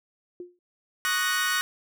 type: tone with exponential decay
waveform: sine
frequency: 354.6 Hz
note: F4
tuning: 26 cents sharp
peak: -32 dBFS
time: 0.4-0.59 s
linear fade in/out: 2 ms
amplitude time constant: 40 ms
type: chord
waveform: sawtooth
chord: D# minor seventh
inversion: third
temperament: equal with one note detuned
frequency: 1108.7 / 1240.9 / 1480 / 1864.7 Hz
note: C#6 / D#6 / F#6 / A#6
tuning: 0 / -5 / 0 / 0 cents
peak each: -29 / -29 / -23 / -25 dBFS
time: 1.05-1.61 s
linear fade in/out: 0 ms
effects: none